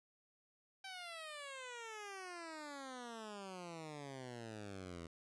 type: exponential sweep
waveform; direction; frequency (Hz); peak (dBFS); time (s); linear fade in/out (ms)
10% pulse; down; 780 to 81.9; -39; 0.84-5.07; 5
effects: resampled to 22050 Hz